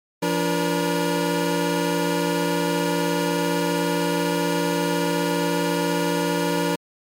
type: tone cluster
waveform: 25% pulse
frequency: 171.7 / 288.8 / 475.6 Hz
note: F3 / D4 / A#4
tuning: -29 / -29 / +35 cents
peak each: -21 dBFS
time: 0.22-6.76 s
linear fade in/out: 10 ms
effects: MP3 64 kbps